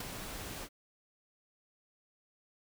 pink noise with ADSR envelope, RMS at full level -37 dBFS, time 0-0.69 s, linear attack 5 ms, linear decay 12 ms, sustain -6 dB, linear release 58 ms, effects none

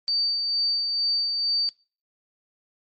sine tone with tremolo, 4610 Hz, D8, 33 cents flat, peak -20 dBFS, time 0.08-1.69 s, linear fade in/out 0 ms, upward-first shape sine, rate 2.2 Hz, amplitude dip 35%, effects noise-tail reverb RT60 0.4 s tail -25 dB re dry + MP3 32 kbps

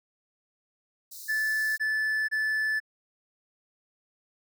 white high-pass noise, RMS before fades -43 dBFS, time 1.11-1.78 s, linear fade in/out 10 ms, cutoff 3900 Hz, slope 96 dB/octave
triangle tone bursts, 1743 Hz, A6, 17 cents flat, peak -23 dBFS, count 3, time 1.28-2.802 s, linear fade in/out 20 ms, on 490 ms, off 26 ms
effects none

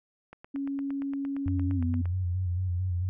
click train, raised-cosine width 0.5 ms, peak -30 dBFS, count 16, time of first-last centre 0.33-2.056 s, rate 8.69 Hz
sine tone with pitch glide, 277.2 to 248.4 Hz, C#4 to B3, 0 to +10 cents, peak -29 dBFS, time 0.54-2.02 s, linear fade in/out 10 ms, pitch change -190 cents, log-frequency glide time 1.75-1.82 s
sine tone with vibrato, 90.5 Hz, F#2, 38 cents flat, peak -26 dBFS, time 1.46-3.09 s, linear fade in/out 0 ms, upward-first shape square, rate 4.5 Hz, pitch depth 44 cents each way
effects none

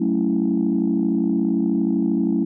sine chord, F# minor seventh, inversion none, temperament equal with one note detuned, 186.93 / 220 / 277.2 / 329.6 Hz, F#3 / A3 / C#4 / E4, +18 / 0 / 0 / 0 cents, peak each -23 / -21 / -22 / -22 dBFS, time 0-2.45 s, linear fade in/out 10 ms, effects tanh soft clip ceiling -10 dBFS

